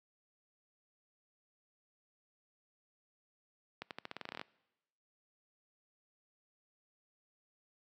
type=accelerating click train; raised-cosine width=0.3 ms; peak=-25 dBFS; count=14; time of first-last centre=3.82-4.414 s; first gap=88 ms; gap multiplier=0.88; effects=noise-tail reverb RT60 1.0 s tail -23 dB re dry + high-pass 150 Hz 12 dB/octave